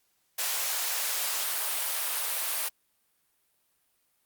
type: high-pass noise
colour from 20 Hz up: white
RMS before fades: -30 dBFS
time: 0.38-2.69 s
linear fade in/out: 10 ms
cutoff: 550 Hz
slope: 24 dB/octave
effects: white hiss -72 dBFS RMS until 4.25 s + Opus 48 kbps